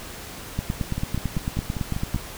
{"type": "two click trains", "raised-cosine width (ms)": 5, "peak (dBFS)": [-15, -12], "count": [7, 15], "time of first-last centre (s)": [[0.98, 2.161], [0.59, 2.146]], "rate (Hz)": [5.08, 9], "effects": ["pink hiss -38 dBFS RMS until 2.37 s"]}